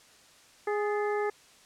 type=harmonic tone with a mistuned harmonic; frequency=415.3 Hz; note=G#4; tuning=in tune; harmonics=1 / 2 / 3 / 4 / 5; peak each=-28 / -34 / -38 / -40 / -42 dBFS; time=0.67-1.3 s; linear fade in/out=5 ms; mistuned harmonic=4; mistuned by=+70 cents; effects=white hiss -57 dBFS RMS until 1.65 s + low-pass 8000 Hz 12 dB/octave